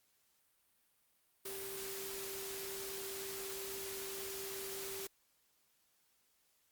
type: tone in noise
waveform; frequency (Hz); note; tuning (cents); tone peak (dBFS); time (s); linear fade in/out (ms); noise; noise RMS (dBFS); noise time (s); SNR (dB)
sine; 389.3; G4; -12; -46; 1.45-5.07; 5; white; -45; 1.45-5.07; -4
effects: white hiss -75 dBFS RMS until 6.71 s + Opus 48 kbps